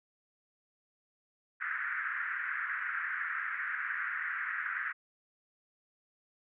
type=band-pass noise; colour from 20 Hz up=pink; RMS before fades=-36 dBFS; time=1.6-4.93 s; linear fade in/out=20 ms; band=1400 to 1900 Hz; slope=48 dB/octave; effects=none